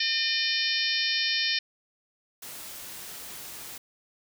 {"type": "harmonic tone", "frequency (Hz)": 606, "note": "D#5", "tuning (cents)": -46, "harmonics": [3, 4, 5, 6, 7, 8, 9], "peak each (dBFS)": [-32, -32, -32, -32, -32, -32, -32], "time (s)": [0, 1.59], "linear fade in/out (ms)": 5}
{"type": "noise", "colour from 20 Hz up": "white", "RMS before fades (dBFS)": -41, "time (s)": [2.42, 3.78], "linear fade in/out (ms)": 5}
{"effects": []}